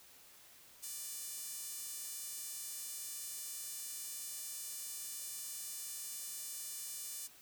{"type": "tone with high-pass filter", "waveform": "sawtooth", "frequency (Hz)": 591, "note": "D5", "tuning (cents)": 11, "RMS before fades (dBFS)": -45, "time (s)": [0.82, 7.28], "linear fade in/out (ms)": 20, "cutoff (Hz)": 7800, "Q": 1.1, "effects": ["white hiss -60 dBFS RMS until 7.41 s"]}